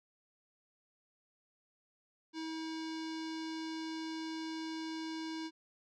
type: tone with low-pass filter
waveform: square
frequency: 320.5 Hz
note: E4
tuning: 49 cents flat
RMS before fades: -41 dBFS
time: 2.33-5.51 s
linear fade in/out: 50 ms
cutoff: 4900 Hz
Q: 2.6
effects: none